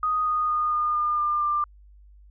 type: tone with pitch steps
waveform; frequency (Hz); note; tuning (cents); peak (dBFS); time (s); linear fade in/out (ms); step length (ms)
sine; 1244.5 / 1235.2 / 1225.9 / 1216.8 / 1207.7 / 1198.6 / 1189.7; D#6 / D#6 / D#6 / D#6 / D6 / D6 / D6; 0 / -13 / -26 / -39 / +48 / +35 / +22; -21; 0.03-1.64; 2; 230
effects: added 50 Hz sine -48 dBFS peak until 2.3 s